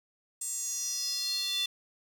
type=tone with high-pass filter sweep; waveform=square; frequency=388.7 Hz; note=G4; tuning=15 cents flat; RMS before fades=-33 dBFS; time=0.41-1.66 s; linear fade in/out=5 ms; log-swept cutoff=8000 to 3400 Hz; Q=6.5; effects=none